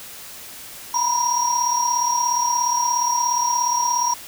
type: tone cluster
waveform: sine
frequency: 951 / 988 / 5660 Hz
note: A#5 / B5 / F8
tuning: +34 / 0 / +22 cents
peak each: -22 dBFS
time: 0.94-4.14 s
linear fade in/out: 5 ms
effects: white hiss -38 dBFS RMS until 4.27 s